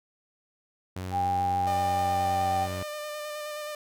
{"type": "tone", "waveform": "sawtooth", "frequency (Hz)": 92.5, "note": "F#2", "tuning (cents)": 0, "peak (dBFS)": -29, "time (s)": [0.96, 2.83], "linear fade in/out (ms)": 5}
{"type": "tone with pitch glide", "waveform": "sine", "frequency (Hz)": [800, 775.4], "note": ["G5", "G5"], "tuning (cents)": [35, -19], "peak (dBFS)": -24, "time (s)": [1.11, 2.68], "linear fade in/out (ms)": 50, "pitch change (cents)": -54, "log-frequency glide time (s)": [1.93, 2.56]}
{"type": "tone with vibrato", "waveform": "sawtooth", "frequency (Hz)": 600, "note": "D5", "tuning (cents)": 37, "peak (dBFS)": -30, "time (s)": [1.67, 3.75], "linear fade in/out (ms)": 2, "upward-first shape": "square", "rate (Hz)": 9.5, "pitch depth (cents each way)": 14}
{"effects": []}